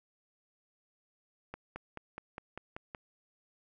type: accelerating click train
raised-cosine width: 0.5 ms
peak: -26 dBFS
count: 8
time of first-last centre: 1.54-2.948 s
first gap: 220 ms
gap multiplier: 0.97
effects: none

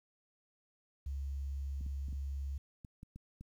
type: tone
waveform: sine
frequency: 69 Hz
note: C#2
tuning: 7 cents flat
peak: -36 dBFS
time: 1.06-2.58 s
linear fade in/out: 5 ms
type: clicks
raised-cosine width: 5 ms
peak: -36 dBFS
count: 8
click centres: 1.81 / 1.864 / 2.085 / 2.128 / 2.848 / 3.031 / 3.16 / 3.41 s
effects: 11-bit

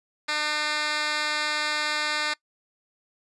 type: tone with band-pass filter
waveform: 10% pulse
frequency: 301.4 Hz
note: D4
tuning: 45 cents sharp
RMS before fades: -27 dBFS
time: 0.28-2.34 s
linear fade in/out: 10 ms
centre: 3200 Hz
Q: 1.3
effects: noise-tail reverb RT60 0.1 s tail -23 dB re dry + resampled to 24000 Hz

